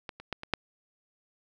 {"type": "clicks", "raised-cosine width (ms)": 0.3, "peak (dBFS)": [-21, -28, -16, -23, -9], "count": 5, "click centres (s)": [0.092, 0.2, 0.327, 0.434, 0.537], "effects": []}